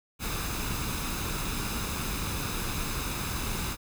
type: noise with comb filter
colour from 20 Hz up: pink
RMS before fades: -32 dBFS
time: 0.19-3.77 s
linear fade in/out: 50 ms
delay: 0.79 ms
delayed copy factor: +0.5
effects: none